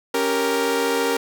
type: chord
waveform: sawtooth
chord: G diminished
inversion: second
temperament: equal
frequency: 277.2 / 392 / 466.2 Hz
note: Db4 / G4 / Bb4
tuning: 0 / 0 / 0 cents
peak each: -22 / -22 / -17 dBFS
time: 0.14-1.17 s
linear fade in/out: 5 ms
effects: none